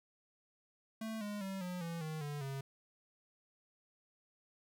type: tone with pitch steps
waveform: square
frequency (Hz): 221.5 / 206.7 / 192.83 / 179.91 / 167.87 / 156.62 / 146.14 / 136.35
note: A3 / G#3 / G3 / F#3 / E3 / D#3 / D3 / C#3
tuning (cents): +12 / -8 / -28 / -48 / +32 / +12 / -8 / -28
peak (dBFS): -40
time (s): 1.01-2.61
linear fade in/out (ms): 5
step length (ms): 200
effects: none